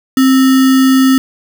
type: tone with sample-and-hold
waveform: sine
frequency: 263.7 Hz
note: C4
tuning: 14 cents sharp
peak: -5 dBFS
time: 0.17-1.18 s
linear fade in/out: 2 ms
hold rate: 1575 Hz
effects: none